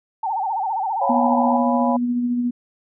sine tone with vibrato, 830.6 Hz, G#5, in tune, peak -20 dBFS, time 0.23-1.57 s, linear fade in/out 5 ms, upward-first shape sine, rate 15 Hz, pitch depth 180 cents each way
sine chord, C# dominant seventh, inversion none, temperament equal, 554.4 / 698.5 / 830.6 / 987.8 Hz, C#5 / E#5 / G#5 / B5, 0 / 0 / 0 / 0 cents, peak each -24 dBFS, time 1.01-1.97 s, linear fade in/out 10 ms
sine tone with tremolo, 243.1 Hz, B3, 27 cents flat, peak -17 dBFS, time 1.09-2.51 s, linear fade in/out 10 ms, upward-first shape sine, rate 14 Hz, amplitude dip 30%
effects none

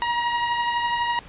sawtooth beating tone pair, 950 / 962 Hz, A#5 / B5, +33 / -46 cents, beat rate 12 Hz, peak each -18 / -27 dBFS, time 0.02-1.19 s, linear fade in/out 0 ms, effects pink hiss -45 dBFS RMS until 1.28 s + resampled to 8000 Hz

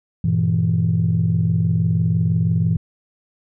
sine chord, E diminished, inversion first, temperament just, 98.89 / 118.67 / 164.81 Hz, G2 / Bb2 / E3, +16 / +31 / 0 cents, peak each -20 / -20 / -17 dBFS, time 0.24-2.77 s, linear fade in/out 5 ms, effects tanh soft clip ceiling -8 dBFS

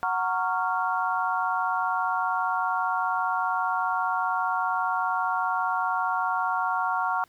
sine chord, Gb major seventh, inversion none, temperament just, 740 / 925 / 1110 / 1387.5 Hz, Gb5 / Bb5 / Db6 / F6, 0 / -14 / +2 / -12 cents, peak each -29 dBFS, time 0.03-7.24 s, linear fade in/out 0 ms, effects pink hiss -62 dBFS RMS until 7.28 s

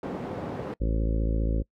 white band-pass noise, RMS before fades -34 dBFS, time 0.03-0.74 s, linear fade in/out 2 ms, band 100 to 490 Hz, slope 12 dB/octave
harmonic tone, 55 Hz, A1, in tune, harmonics 1 / 2 / 3 / 4 / 5 / 6 / 7 / 8 / 9 / 10, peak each -24 / -33 / -36 / -37 / -36 / -39 / -42 / -44 / -41 / -41 dBFS, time 0.8-1.63 s, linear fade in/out 20 ms
effects noise-tail reverb RT60 0.1 s tail -24 dB re dry

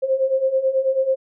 sine beating tone pair, 523.3 / 532.5 Hz, C5 / C5, 0 / +30 cents, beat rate 9.2 Hz, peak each -22 / -18 dBFS, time 0.02-1.16 s, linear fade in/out 20 ms, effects none

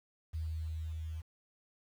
sine tone with level ramp, 79.7 Hz, D#2, 42 cents sharp, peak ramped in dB -34 to -38 dBFS, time 0.33-1.22 s, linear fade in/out 20 ms, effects 10-bit

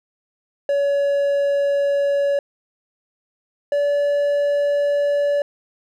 triangle tone pair in turn, 565 / 574.9 Hz, C#5 / D5, +33 / -37 cents, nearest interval unison, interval 30 cents, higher second, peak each -14 dBFS, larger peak neither, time 0.69-2.39 / 3.72-5.42 s, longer neither, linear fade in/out 2 ms, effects none

